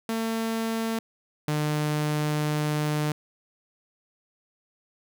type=tone pair in turn; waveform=sawtooth; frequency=225 / 150.6 Hz; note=A3 / D3; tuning=+39 / +44 cents; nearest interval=perfect fifth; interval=695 cents; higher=first; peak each=-22 / -20 dBFS; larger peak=second; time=0.09-0.99 / 1.48-3.12 s; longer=second; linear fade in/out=2 ms; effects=none

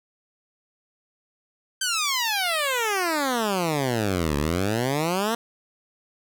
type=exponential two-way sweep; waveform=10% pulse; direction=down then up; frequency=1575 to 70.3 to 236.6 Hz; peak=-14 dBFS; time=1.81-5.35 s; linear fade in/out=5 ms; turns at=4.37 s; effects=none

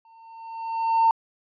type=tone with exponential growth; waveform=triangle; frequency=907 Hz; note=A#5; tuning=48 cents flat; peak=-10 dBFS; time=0.05-1.11 s; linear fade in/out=2 ms; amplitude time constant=230 ms; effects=tanh soft clip ceiling -12 dBFS + resampled to 11025 Hz

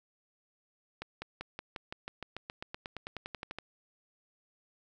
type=accelerating click train; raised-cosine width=0.3 ms; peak=-23 dBFS; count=21; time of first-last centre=1.02-3.586 s; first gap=200 ms; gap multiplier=0.95; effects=none

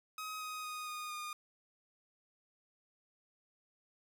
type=tone with pitch steps; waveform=sawtooth; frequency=1265 / 1253.4 / 1241.8 / 1230.4 / 1219.1 Hz; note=D#6 / D#6 / D#6 / D#6 / D#6; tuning=+28 / +12 / -4 / -20 / -36 cents; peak=-37 dBFS; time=0.18-1.33 s; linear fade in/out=2 ms; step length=230 ms; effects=none

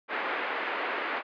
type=band-pass noise; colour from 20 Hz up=white; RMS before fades=-32 dBFS; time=0.08-1.23 s; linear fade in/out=50 ms; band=320 to 2200 Hz; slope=24 dB/octave; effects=resampled to 11025 Hz

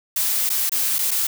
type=noise with dropouts; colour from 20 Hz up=blue; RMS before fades=-21 dBFS; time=0.16-1.27 s; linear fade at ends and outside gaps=5 ms; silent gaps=0.493-0.5 / 0.695-0.718 / 0.985-0.989 / 1.109-1.113 s; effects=none

